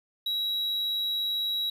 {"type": "tone", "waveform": "triangle", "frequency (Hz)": 3874, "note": "B7", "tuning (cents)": -34, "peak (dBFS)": -25, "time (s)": [0.26, 1.7], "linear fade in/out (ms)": 5, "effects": ["10-bit"]}